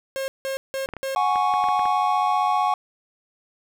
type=tone bursts; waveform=45% pulse; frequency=537 Hz; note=C5; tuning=45 cents sharp; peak=-25 dBFS; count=4; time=0.16-1.15 s; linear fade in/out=0 ms; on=120 ms; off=170 ms
type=clicks; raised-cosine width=0.5 ms; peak=-19 dBFS; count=9; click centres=0.889 / 0.937 / 0.967 / 1.358 / 1.539 / 1.64 / 1.687 / 1.794 / 1.856 s
type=chord; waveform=triangle; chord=F# suspended second; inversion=none; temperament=equal with one note detuned; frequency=735.3 / 830.6 / 1108.7 Hz; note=F#5 / G#5 / C#6; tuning=-11 / 0 / 0 cents; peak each=-21 dBFS; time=1.16-2.74 s; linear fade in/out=2 ms
effects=none